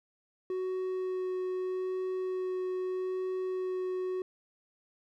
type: tone with vibrato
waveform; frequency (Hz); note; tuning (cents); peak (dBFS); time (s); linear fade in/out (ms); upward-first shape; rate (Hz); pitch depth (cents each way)
triangle; 370.8; F#4; +4; -29; 0.5-4.22; 2; sine; 0.8; 8
effects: none